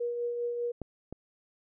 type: tone with tremolo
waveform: sine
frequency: 478.1 Hz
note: A#4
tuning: 44 cents sharp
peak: -28 dBFS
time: 0-0.72 s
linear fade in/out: 10 ms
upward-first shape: triangle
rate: 5 Hz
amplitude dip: 40%
type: clicks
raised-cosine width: 2 ms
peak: -23 / -26 dBFS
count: 2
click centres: 0.817 / 1.126 s
effects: none